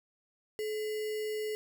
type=tone with sample-and-hold; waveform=sine; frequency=429 Hz; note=A4; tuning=44 cents flat; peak=-32 dBFS; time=0.59-1.55 s; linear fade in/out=0 ms; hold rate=2450 Hz; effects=none